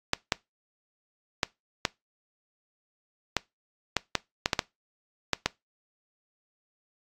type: clicks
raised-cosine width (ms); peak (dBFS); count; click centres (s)
0.2; -5; 12; 0.134 / 0.322 / 1.432 / 1.852 / 3.367 / 3.967 / 4.153 / 4.459 / 4.532 / 4.592 / 5.333 / 5.46
effects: noise-tail reverb RT60 0.2 s tail -22 dB re dry + AAC 64 kbps